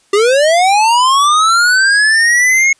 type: linear sweep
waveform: square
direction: up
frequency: 389.5 to 2184 Hz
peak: -8 dBFS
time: 0.13-2.73 s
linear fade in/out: 5 ms
effects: white hiss -53 dBFS RMS until 2.79 s + resampled to 22050 Hz